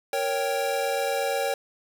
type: chord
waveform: square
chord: G diminished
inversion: first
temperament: equal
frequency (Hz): 466.2 / 554.4 / 784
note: Bb4 / Db5 / G5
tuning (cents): 0 / 0 / 0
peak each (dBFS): -31 / -28 / -30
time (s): 0.13-1.54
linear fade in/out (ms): 2
effects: 8-bit